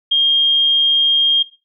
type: tone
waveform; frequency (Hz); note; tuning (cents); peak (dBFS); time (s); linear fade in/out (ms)
sine; 3223; G7; +47; -10; 0.11-1.43; 10
effects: noise-tail reverb RT60 0.3 s tail -17 dB re dry